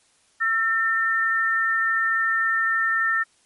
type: tone pair together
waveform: sine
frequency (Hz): 1340 / 1805.9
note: E6 / A6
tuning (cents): +28 / +45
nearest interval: perfect fourth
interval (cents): 517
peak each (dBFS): -24 / -20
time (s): 0.4-3.24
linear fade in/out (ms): 20
effects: white hiss -61 dBFS RMS until 3.45 s + MP3 48 kbps